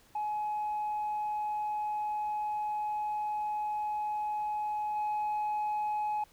sine tone with level steps, 844 Hz, G#5, 28 cents sharp, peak -29 / -27 dBFS, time 0.15-6.24 s, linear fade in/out 5 ms, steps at 4.95 s, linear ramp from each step 20 ms, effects tanh soft clip ceiling -28 dBFS + pink hiss -62 dBFS RMS until 6.32 s

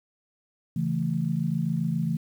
sine chord, A major, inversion first, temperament equal with one note detuned, 138.59 / 165.96 / 220 Hz, C#3 / E3 / A3, 0 / +12 / 0 cents, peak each -30 / -26 / -30 dBFS, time 0.76-2.17 s, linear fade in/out 5 ms, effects 9-bit

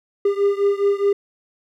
triangle beating tone pair, 400 / 404.8 Hz, G4 / G#4, +35 / -44 cents, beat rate 4.8 Hz, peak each -16 / -18 dBFS, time 0.25-1.13 s, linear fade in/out 5 ms, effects none

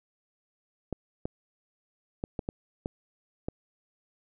clicks, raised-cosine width 2 ms, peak -18 dBFS, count 7, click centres 0.927 / 1.255 / 2.239 / 2.392 / 2.489 / 2.859 / 3.485 s, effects none

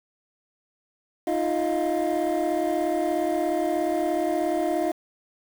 triangle tone cluster, 311.2 / 348.1 / 627 / 699 Hz, D#4 / F4 / D#5 / F5, 0 / -6 / +13 / +1 cents, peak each -25 dBFS, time 1.27-4.92 s, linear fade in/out 5 ms, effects tanh soft clip ceiling -15 dBFS + 7-bit

